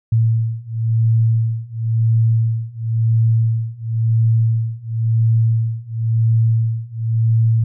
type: beating tone pair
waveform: sine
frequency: 112.8 / 113.76 Hz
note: A2 / A#2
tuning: +44 / -42 cents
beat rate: 0.96 Hz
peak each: -17 / -16 dBFS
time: 0.12-7.64 s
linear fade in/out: 5 ms
effects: none